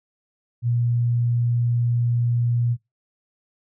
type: tone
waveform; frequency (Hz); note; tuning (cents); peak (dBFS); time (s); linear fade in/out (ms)
sine; 119.5; A#2; +43; -18; 0.62-2.77; 50
effects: noise-tail reverb RT60 0.2 s tail -22 dB re dry